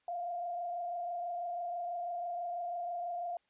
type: tone with frequency modulation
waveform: sine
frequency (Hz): 698.5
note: F5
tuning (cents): 0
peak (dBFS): -35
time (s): 0.08-3.37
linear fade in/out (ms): 2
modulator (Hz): 26.1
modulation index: 0.76
effects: white hiss -75 dBFS RMS until 3.49 s + resampled to 8000 Hz